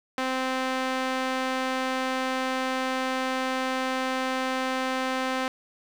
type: tone with band-pass filter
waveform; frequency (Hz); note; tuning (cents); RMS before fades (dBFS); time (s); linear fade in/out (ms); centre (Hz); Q
sawtooth; 260; C4; -11; -28; 0.18-5.48; 2; 1500; 0.51
effects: 8-bit